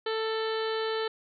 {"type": "harmonic tone with a mistuned harmonic", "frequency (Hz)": 442.7, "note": "A4", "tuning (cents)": 11, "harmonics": [1, 2, 3, 4, 5, 6, 7, 8, 9, 10], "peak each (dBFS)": [-29, -38, -38, -39, -47, -51, -41, -46, -42, -47], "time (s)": [0.06, 1.08], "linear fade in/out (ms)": 5, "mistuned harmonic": 7, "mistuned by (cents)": -20, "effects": []}